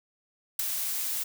blue noise with ADSR envelope, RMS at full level -24 dBFS, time 0.59-1.24 s, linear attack 4 ms, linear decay 11 ms, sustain -7 dB, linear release 13 ms, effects none

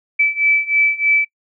sine beating tone pair, 2309 / 2312.2 Hz, D7 / D7, -30 / -28 cents, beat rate 3.2 Hz, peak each -17 / -15 dBFS, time 0.19-1.25 s, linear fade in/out 10 ms, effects noise-tail reverb RT60 0.1 s tail -24 dB re dry

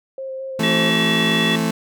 sine tone with vibrato, 530 Hz, C5, 22 cents sharp, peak -26 dBFS, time 0.18-0.9 s, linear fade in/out 2 ms, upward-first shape square, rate 4.6 Hz, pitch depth 10 cents each way
35% pulse chord, A minor, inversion second, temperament just, 165 / 220 / 264 Hz, E3 / A3 / C4, +2 / 0 / +16 cents, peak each -21 / -19 / -25 dBFS, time 0.59-1.71 s, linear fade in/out 5 ms
harmonic tone, 380 Hz, F#4, 46 cents sharp, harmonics 1 / 3 / 5 / 7 / 9, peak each -28 / -32 / -23 / -25 / -21 dBFS, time 0.63-1.56 s, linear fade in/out 5 ms
effects none

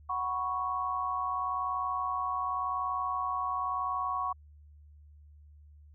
sine chord, F# suspended fourth, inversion none, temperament equal, 740 / 987.8 / 1108.7 Hz, F#5 / B5 / C#6, 0 / 0 / 0 cents, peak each -37 / -37 / -31 dBFS, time 0.09-4.33 s, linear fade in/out 10 ms, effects added 74 Hz sine -52 dBFS peak until 5.94 s

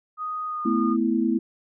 sine tone with pitch glide, 1244.5 to 1221.7 Hz, D#6 to D#6, 0 to -32 cents, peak -27 dBFS, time 0.17-0.97 s, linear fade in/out 50 ms, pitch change -32 cents, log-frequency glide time 0.47-0.64 s
sine chord, A suspended second, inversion none, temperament equal with one note detuned, 220 / 249.5 / 329.6 Hz, A3 / B3 / E4, 0 / +18 / 0 cents, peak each -24 dBFS, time 0.65-1.39 s, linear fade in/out 10 ms
effects none

